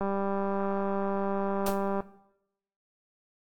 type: click train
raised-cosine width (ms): 1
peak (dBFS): -18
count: 394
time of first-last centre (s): 0.01-2.005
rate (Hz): 197
type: noise with exponential decay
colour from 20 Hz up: white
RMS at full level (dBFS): -32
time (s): 1.66-1.81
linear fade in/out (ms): 5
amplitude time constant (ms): 32
effects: noise-tail reverb RT60 0.8 s tail -17 dB re dry + AAC 64 kbps